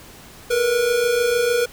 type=tone pair together; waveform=square; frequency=456.5 / 483.1 Hz; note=A#4 / B4; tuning=-36 / -38 cents; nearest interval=minor second; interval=98 cents; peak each=-25 / -18 dBFS; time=0.5-1.66 s; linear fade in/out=10 ms; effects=pink hiss -43 dBFS RMS until 1.72 s